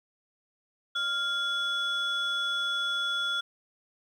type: tone pair together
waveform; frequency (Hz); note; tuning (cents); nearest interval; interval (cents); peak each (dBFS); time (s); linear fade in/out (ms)
sine; 1396.9 / 3400; F6 / G#7; 0 / +40; octave + minor third; 1540; -28; 0.95-3.41; 10
effects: tanh soft clip ceiling -23 dBFS + 10-bit